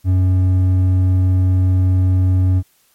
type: tone with hard clipping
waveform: sine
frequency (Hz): 92.5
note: F#2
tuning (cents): 0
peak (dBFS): -12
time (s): 0.04-2.63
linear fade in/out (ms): 50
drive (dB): 5
effects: white hiss -57 dBFS RMS until 2.94 s + MP3 64 kbps